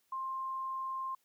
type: tone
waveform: sine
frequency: 1056 Hz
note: C6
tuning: 16 cents sharp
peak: -35 dBFS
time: 0.12-1.15 s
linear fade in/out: 5 ms
effects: white hiss -75 dBFS RMS until 1.24 s + high-pass 100 Hz 12 dB/octave